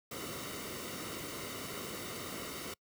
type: noise with comb filter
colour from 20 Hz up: pink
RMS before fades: -42 dBFS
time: 0.11-2.74 s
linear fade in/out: 5 ms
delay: 1.2 ms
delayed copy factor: -0.6
effects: noise-tail reverb RT60 0.1 s tail -26 dB re dry + high-pass 80 Hz 12 dB/octave